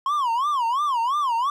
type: tone with vibrato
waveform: triangle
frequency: 1046.5 Hz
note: C6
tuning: in tune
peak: -18 dBFS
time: 0.06-1.5 s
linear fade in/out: 2 ms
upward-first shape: sine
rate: 2.9 Hz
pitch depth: 240 cents each way
effects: none